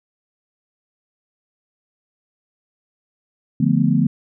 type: chord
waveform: sine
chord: B half-diminished seventh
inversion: first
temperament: equal with one note detuned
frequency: 146.83 / 174.61 / 220 / 248.5 Hz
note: D3 / F3 / A3 / B3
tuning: 0 / 0 / 0 / +11 cents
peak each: -19 dBFS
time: 3.6-4.07 s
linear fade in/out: 5 ms
effects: none